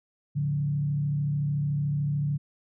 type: tone with frequency modulation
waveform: sine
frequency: 145 Hz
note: D3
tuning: 22 cents flat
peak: -24 dBFS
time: 0.35-2.38 s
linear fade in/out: 20 ms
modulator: 33.6 Hz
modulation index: 0.49
effects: none